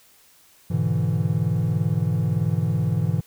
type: chord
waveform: triangle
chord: E dominant seventh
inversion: first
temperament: equal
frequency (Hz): 103.83 / 123.47 / 146.83 / 164.81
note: G#2 / B2 / D3 / E3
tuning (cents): 0 / 0 / 0 / 0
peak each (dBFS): -23 / -24 / -24 / -22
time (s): 0.7-3.21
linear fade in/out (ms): 10
effects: white hiss -55 dBFS RMS until 3.26 s